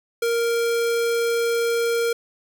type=tone; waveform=square; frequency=466.2 Hz; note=A#4; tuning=in tune; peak=-20 dBFS; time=0.22-2.13 s; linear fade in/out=5 ms; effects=none